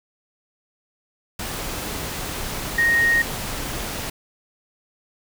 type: tone in noise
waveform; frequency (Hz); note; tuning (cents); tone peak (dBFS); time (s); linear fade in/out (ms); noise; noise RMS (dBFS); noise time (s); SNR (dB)
sine; 1864.7; A#6; 0; -15; 2.78-3.22; 5; pink; -29; 1.39-4.1; +11
effects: none